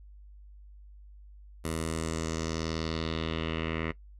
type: tone with low-pass filter sweep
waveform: 10% pulse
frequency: 80.8 Hz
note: E2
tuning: 34 cents flat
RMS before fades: -33 dBFS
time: 1.64-3.92 s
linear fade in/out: 10 ms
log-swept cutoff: 11000 to 2200 Hz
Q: 2.9
effects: noise-tail reverb RT60 0.1 s tail -18 dB re dry + added 50 Hz sine -48 dBFS peak until 4.19 s